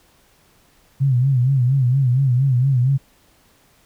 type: tone with vibrato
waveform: sine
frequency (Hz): 130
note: C3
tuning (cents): -11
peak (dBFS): -13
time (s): 1-2.98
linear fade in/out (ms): 20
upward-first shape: sine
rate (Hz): 4.3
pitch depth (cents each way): 120
effects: pink hiss -56 dBFS RMS until 3.85 s